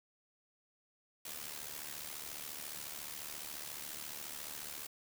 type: noise with amplitude modulation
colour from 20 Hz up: white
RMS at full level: -42 dBFS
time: 1.25-4.87 s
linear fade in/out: 5 ms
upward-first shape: sine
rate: 74.3 Hz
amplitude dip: 70%
effects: none